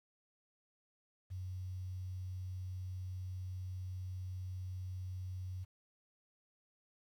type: tone with quantisation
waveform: sine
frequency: 92.5 Hz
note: F#2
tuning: in tune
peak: -40 dBFS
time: 1.3-5.65 s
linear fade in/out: 20 ms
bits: 11
effects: none